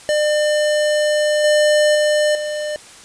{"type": "tone with level steps", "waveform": "square", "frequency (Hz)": 600, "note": "D5", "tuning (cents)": 37, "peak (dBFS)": [-15, -12, -14, -22], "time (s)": [0.09, 2.76], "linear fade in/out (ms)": 0, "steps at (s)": [1.44, 1.95, 2.35], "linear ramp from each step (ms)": 2, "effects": ["white hiss -41 dBFS RMS until 3.04 s", "resampled to 22050 Hz"]}